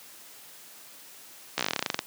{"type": "slowing click train", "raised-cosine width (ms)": 0.2, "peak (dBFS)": -8, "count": 16, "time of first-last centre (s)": [1.58, 1.991], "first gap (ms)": 14, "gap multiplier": 1.09, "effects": ["white hiss -49 dBFS RMS until 2.06 s", "high-pass 150 Hz 12 dB/octave"]}